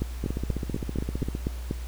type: two click trains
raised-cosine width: 3 ms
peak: -14 / -17 dBFS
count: 8 / 18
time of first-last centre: 0.02-1.711 / 0.24-1.351 s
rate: 4.14 / 15.3 Hz
effects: added 60 Hz sine -32 dBFS peak until 1.87 s + pink hiss -47 dBFS RMS until 1.87 s